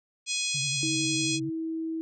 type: harmonic tone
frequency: 835 Hz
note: G#5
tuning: 9 cents sharp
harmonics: 3 / 4 / 5 / 6 / 7 / 8 / 9 / 10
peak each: -33 / -34 / -35 / -36 / -36 / -37 / -38 / -38 dBFS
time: 0.26-1.4 s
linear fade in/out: 50 ms
type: tone with vibrato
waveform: sine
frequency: 138.59 Hz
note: C#3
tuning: in tune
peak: -34 dBFS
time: 0.54-1.5 s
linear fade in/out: 10 ms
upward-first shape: sine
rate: 11 Hz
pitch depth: 97 cents each way
type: tone with pitch glide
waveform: sine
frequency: 319.5 to 323.6 Hz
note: D#4 to E4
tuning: +46 to -32 cents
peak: -29 dBFS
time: 0.83-2.01 s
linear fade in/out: 0 ms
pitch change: +22 cents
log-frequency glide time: 1.17-1.45 s
effects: none